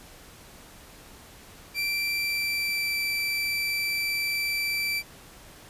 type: tone with pitch glide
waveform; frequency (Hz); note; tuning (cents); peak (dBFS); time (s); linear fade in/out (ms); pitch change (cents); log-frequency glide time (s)
30% pulse; 2349 to 2333; D7 to D7; 0 to -12; -23; 1.74-5.03; 50; -12; 2.13-2.97
effects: pink hiss -49 dBFS RMS until 5.69 s + resampled to 32000 Hz